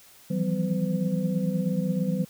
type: tone cluster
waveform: sine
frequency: 164.1 / 173.5 / 190.3 / 250.7 / 508 Hz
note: E3 / F3 / F#3 / B3 / B4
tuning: -8 / -11 / +49 / +26 / +49 cents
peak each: -30 / -31 / -26 / -34 / -34 dBFS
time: 0.3-2.25 s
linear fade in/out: 10 ms
effects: white hiss -53 dBFS RMS until 2.29 s